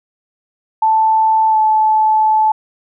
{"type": "tone with pitch glide", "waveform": "sine", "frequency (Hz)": [880, 867.9], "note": ["A5", "A5"], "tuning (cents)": [0, -24], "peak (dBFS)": -9, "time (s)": [0.82, 2.52], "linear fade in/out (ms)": 5, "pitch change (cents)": -24, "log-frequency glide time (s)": [1.49, 1.57], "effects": []}